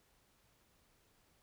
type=silence; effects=pink hiss -72 dBFS RMS until 1.42 s